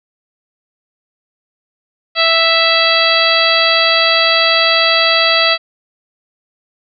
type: harmonic tone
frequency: 659.3 Hz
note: E5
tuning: in tune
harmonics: 1 / 2 / 3 / 4 / 5 / 6 / 7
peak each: -17 / -17 / -17 / -17 / -17 / -17 / -17 dBFS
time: 2.15-5.58 s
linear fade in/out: 50 ms
effects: none